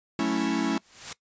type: chord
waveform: 45% pulse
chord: F# minor seventh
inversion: none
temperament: equal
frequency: 185 / 220 / 277.2 / 329.6 Hz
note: F#3 / A3 / C#4 / E4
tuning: 0 / 0 / 0 / 0 cents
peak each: -34 / -29 / -28 / -29 dBFS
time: 0.19-0.78 s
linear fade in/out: 2 ms
type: noise with exponential growth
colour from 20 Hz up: white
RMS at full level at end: -32 dBFS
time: 0.72-1.13 s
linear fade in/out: 5 ms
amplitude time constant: 88 ms
effects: noise-tail reverb RT60 0.1 s tail -20 dB re dry + resampled to 16000 Hz